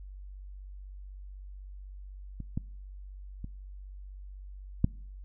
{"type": "clicks", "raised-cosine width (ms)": 5, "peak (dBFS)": [-27, -18, -27, -10], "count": 4, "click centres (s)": [2.403, 2.575, 3.444, 4.844], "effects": ["noise-tail reverb RT60 0.6 s tail -25 dB re dry", "added 48 Hz sine -42 dBFS peak until 5.24 s"]}